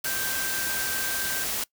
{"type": "tone in noise", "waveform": "sine", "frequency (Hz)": 1568, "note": "G6", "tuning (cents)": 0, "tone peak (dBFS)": -32, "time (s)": [0.05, 1.44], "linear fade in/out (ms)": 5, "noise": "white", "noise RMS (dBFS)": -29, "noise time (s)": [0.04, 1.64], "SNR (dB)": -6, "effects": ["noise-tail reverb RT60 0.1 s tail -22 dB re dry"]}